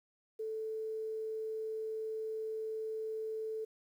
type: tone with quantisation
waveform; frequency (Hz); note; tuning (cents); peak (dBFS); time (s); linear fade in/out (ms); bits
sine; 439.3; A4; -3; -36; 0.39-3.65; 10; 11
effects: none